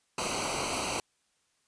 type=noise with comb filter; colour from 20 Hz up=pink; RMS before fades=-32 dBFS; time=0.18-1 s; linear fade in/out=2 ms; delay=0.57 ms; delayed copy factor=-0.85; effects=white hiss -73 dBFS RMS until 1.67 s + resampled to 22050 Hz